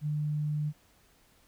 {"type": "tone", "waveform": "sine", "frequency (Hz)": 150, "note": "D3", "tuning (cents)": 37, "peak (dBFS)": -28, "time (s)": [0.01, 0.73], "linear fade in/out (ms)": 50, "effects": ["pink hiss -64 dBFS RMS until 1.47 s"]}